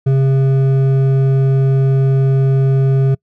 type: tone with hard clipping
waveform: triangle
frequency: 134.7 Hz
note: C#3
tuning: 49 cents flat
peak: -11 dBFS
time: 0.06-3.15 s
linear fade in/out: 10 ms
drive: 11 dB
effects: noise-tail reverb RT60 0.1 s tail -26 dB re dry